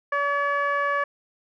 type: tone with low-pass filter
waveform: 15% pulse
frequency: 570 Hz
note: C#5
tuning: 48 cents sharp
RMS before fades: -24 dBFS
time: 0.12-1.04 s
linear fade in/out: 5 ms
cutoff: 1500 Hz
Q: 2.5
effects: none